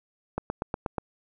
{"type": "click train", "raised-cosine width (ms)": 1, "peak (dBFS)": -14, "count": 6, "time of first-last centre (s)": [0.38, 0.982], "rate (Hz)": 8.3, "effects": []}